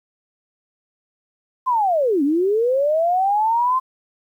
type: linear two-way sweep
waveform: sine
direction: down then up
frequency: 1052 to 269.8 to 1052 Hz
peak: -15 dBFS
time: 1.66-3.8 s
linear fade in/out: 20 ms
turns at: 2.23 s
effects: 9-bit